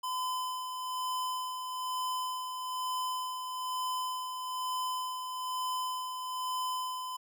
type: tone with tremolo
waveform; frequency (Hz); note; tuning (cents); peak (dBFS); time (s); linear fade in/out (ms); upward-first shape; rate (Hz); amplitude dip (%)
square; 1016; B5; +49; -32; 0.03-7.17; 10; sine; 1.1; 45
effects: none